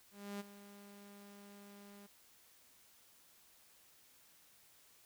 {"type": "tone with ADSR envelope", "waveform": "sawtooth", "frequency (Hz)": 202.1, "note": "G#3", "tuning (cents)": -47, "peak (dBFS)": -37, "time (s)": [0.11, 2.07], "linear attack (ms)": 290, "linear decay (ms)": 23, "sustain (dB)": -14, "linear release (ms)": 13, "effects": ["white hiss -66 dBFS RMS until 5.05 s"]}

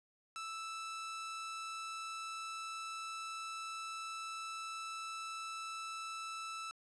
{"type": "tone", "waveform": "sawtooth", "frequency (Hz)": 1318.5, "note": "E6", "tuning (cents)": 0, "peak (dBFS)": -38, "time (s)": [0.36, 6.71], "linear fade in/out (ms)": 0, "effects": ["resampled to 22050 Hz", "11-bit"]}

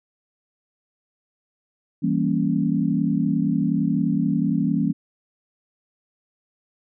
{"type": "chord", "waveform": "sine", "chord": "E diminished seventh", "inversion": "none", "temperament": "equal", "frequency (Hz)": [164.81, 196, 233.1, 277.2], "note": ["E3", "G3", "Bb3", "Db4"], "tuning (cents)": [0, 0, 0, 0], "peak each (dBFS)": -24, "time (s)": [2.02, 4.93], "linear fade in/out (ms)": 20, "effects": []}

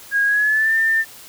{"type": "tone with pitch glide", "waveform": "sine", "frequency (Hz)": [1637, 1795.5], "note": ["G#6", "A6"], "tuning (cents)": [-25, 35], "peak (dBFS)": -14, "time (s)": [0.11, 1.05], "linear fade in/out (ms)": 50, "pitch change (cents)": 160, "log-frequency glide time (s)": [0.25, 0.74], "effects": ["white hiss -41 dBFS RMS until 1.28 s"]}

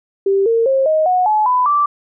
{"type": "tone with pitch steps", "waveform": "sine", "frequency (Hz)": [392, 458.2, 535.5, 625.9, 731.5, 855, 999.3, 1167.9], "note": ["G4", "A#4", "C5", "D#5", "F#5", "A5", "B5", "D6"], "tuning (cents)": [0, -30, 40, 10, -20, -50, 20, -10], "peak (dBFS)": -11, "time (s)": [0.26, 1.86], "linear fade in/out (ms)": 5, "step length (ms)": 200, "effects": []}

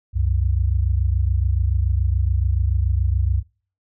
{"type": "tone pair together", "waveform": "sine", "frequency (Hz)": [65.48, 92.5], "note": ["C2", "F#2"], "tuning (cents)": [2, 0], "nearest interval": "tritone", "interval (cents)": 598, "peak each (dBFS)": [-19, -20], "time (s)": [0.13, 3.43], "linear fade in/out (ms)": 50, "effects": ["noise-tail reverb RT60 0.4 s tail -21 dB re dry"]}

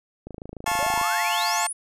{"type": "click train", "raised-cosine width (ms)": 2, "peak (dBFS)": -23, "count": 21, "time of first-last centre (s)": [0.27, 1.013], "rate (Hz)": 26.9}
{"type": "chord", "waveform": "sawtooth", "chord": "F augmented", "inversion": "none", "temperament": "just", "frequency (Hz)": [698.5, 873.1, 1091.3], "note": ["F5", "A5", "C#6"], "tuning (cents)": [0, -14, -27], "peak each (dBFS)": [-24, -21, -24], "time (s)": [0.66, 1.67], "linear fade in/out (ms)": 5}
{"type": "exponential sweep", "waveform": "sine", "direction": "up", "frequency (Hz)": [526, 10548], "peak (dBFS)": -28, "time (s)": [0.79, 1.73], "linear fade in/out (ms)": 10}
{"effects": ["resampled to 32000 Hz"]}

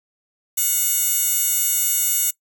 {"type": "tone with high-pass filter", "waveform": "15% pulse", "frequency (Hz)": 724, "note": "F#5", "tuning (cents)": -38, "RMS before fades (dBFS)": -20, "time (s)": [0.57, 2.31], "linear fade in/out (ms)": 10, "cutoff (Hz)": 8700, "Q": 1.1, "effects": ["noise-tail reverb RT60 0.1 s tail -22 dB re dry"]}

